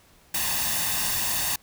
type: noise with comb filter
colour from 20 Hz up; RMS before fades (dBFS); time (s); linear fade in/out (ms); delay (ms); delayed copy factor
white; -26; 0.34-1.56; 5; 1.1; +0.65
effects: pink hiss -57 dBFS RMS until 1.62 s